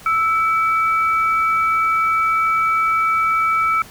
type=tone pair together; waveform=sine; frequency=1318.5 / 2291 Hz; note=E6 / D7; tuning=0 / -44 cents; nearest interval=minor seventh; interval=956 cents; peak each=-15 / -22 dBFS; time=0.06-3.82 s; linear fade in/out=2 ms; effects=pink hiss -41 dBFS RMS until 3.9 s